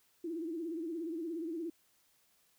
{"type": "tone with vibrato", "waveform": "sine", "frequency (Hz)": 329.6, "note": "E4", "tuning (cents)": 0, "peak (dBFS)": -36, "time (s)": [0.24, 1.7], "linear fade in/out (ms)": 5, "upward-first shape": "sine", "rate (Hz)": 17, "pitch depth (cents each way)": 100, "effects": ["white hiss -71 dBFS RMS until 2.58 s"]}